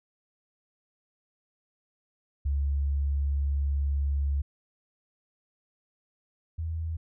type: tone pair in turn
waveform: sine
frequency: 70.3 / 81.18 Hz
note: C#2 / E2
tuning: +25 / -26 cents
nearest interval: major second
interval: 249 cents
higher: second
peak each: -24 / -29 dBFS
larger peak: first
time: 2.45-4.42 / 6.58-6.97 s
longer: first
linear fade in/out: 10 ms
effects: none